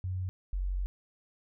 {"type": "tone pair in turn", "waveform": "sine", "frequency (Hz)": [92.5, 46.28], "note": ["F#2", "F#1"], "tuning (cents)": [0, 1], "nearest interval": "octave", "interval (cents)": 1199, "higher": "first", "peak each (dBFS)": [-31, -29], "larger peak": "second", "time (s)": [[0.04, 0.29], [0.53, 0.86]], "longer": "second", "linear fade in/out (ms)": 0, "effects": []}